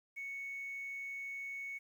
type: tone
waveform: sine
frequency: 2217 Hz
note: C#7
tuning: in tune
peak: -39 dBFS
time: 0.16-1.79 s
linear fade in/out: 20 ms
effects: tanh soft clip ceiling -37 dBFS + 11-bit